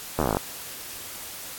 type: slowing click train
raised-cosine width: 1 ms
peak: -9 dBFS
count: 12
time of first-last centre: 0.19-0.37 s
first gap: 12 ms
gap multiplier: 1.06
effects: white hiss -38 dBFS RMS until 1.58 s + AAC 64 kbps